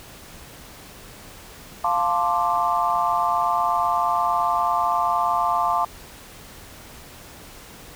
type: chord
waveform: sine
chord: D minor seventh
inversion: first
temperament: equal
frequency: 698.5 / 880 / 1046.5 / 1174.7 Hz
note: F5 / A5 / C6 / D6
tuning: 0 / 0 / 0 / 0 cents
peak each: -24 dBFS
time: 1.84-5.85 s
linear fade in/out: 5 ms
effects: pink hiss -43 dBFS RMS until 7.95 s

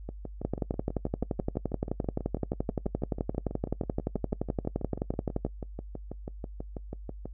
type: two click trains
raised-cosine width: 2 ms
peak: -23 / -15 dBFS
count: 45 / 59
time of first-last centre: 0.09-7.256 / 0.45-5.45 s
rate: 6.14 / 11.6 Hz
effects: noise-tail reverb RT60 0.1 s tail -22 dB re dry + added 50 Hz sine -40 dBFS peak until 7.33 s

